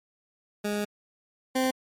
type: tone pair in turn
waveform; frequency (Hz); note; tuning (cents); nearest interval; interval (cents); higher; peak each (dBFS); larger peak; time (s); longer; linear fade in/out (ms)
20% pulse; 207.2 / 259.7; G#3 / C4; -4 / -13; major third; 391; second; -22 / -18; second; 0.64-0.85 / 1.55-1.71; first; 10
effects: MP3 64 kbps